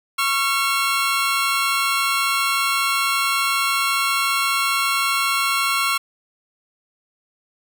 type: tone pair together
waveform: 20% pulse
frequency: 1100 / 1365.3 Hz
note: C#6 / F6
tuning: -14 / -40 cents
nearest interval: major third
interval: 374 cents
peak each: -16 dBFS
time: 0.18-5.98 s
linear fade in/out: 10 ms
effects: none